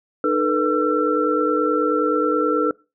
sine tone cluster, 304.1 / 437.4 / 486.8 / 1344 Hz, D#4 / A4 / B4 / E6, -40 / -10 / -25 / +33 cents, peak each -22 dBFS, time 0.24-2.71 s, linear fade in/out 2 ms, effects noise-tail reverb RT60 0.3 s tail -24 dB re dry

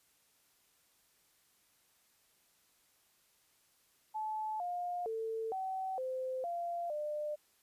sine tone with pitch steps, 865 / 709 / 446.9 / 760 / 517 / 690 / 599 Hz, A5 / F5 / A4 / F#5 / C5 / F5 / D5, -30 / +26 / +27 / +46 / -21 / -21 / +34 cents, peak -35 dBFS, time 4.14-7.36 s, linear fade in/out 20 ms, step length 460 ms, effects white hiss -71 dBFS RMS until 7.62 s + resampled to 32000 Hz

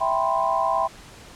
sine chord, C major seventh, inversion first, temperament equal, 659.3 / 784 / 987.8 / 1046.5 Hz, E5 / G5 / B5 / C6, 0 / 0 / 0 / 0 cents, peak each -25 dBFS, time 0-0.88 s, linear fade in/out 20 ms, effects pink hiss -45 dBFS RMS until 1.35 s + low-pass 9000 Hz 12 dB/octave

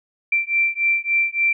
sine beating tone pair, 2349 / 2352.5 Hz, D7 / D7, 0 / +2 cents, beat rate 3.5 Hz, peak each -20 dBFS, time 0.32-1.53 s, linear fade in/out 5 ms, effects none

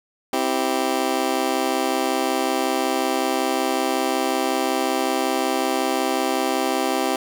20% pulse chord, C major, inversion none, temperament just, 261.6 / 327 / 392.4 Hz, C4 / E4 / G4, 0 / -14 / +2 cents, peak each -20 dBFS, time 0.33-7.16 s, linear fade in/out 2 ms, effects none

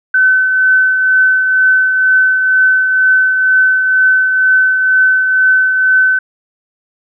sine tone with tremolo, 1520 Hz, F#6, 46 cents sharp, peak -5 dBFS, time 0.14-6.19 s, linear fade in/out 5 ms, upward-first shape triangle, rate 2.1 Hz, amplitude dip 45%, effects none

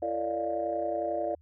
sine tone cluster, 336.2 / 449.1 / 566 / 597 / 700 Hz, E4 / A4 / C#5 / D5 / F5, +34 / +35 / +36 / +28 / +4 cents, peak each -36 / -38 / -38 / -31 / -33 dBFS, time 0.02-1.35 s, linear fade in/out 5 ms, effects tanh soft clip ceiling -17 dBFS + added 79 Hz sine -56 dBFS peak until 1.41 s

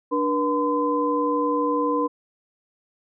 sine tone cluster, 294.7 / 483.1 / 1022 Hz, D4 / B4 / C6, +6 / -38 / -41 cents, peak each -24 dBFS, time 0.11-2.08 s, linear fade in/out 20 ms, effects none

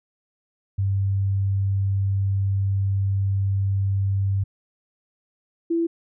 sine tone pair in turn, 98 / 334.4 Hz, G2 / E4, 0 / +25 cents, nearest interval octave + major sixth, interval 2125 cents, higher second, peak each -19 dBFS, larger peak neither, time 0.78-4.44 / 5.7-5.87 s, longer first, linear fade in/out 10 ms, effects none

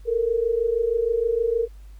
sine tone pair together, 443.6 / 470 Hz, A4 / A#4, +14 / +14 cents, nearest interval minor second, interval 100 cents, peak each -24 / -21 dBFS, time 0.05-1.68 s, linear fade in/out 50 ms, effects added 50 Hz sine -40 dBFS peak until 1.99 s + pink hiss -61 dBFS RMS until 1.99 s

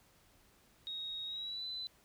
sine tone with pitch glide, 3765 to 4012 Hz, A#7 to B7, +16 to +26 cents, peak -39 dBFS, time 0.87-1.87 s, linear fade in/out 0 ms, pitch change +110 cents, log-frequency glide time 1.26-1.66 s, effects pink hiss -67 dBFS RMS until 2.04 s

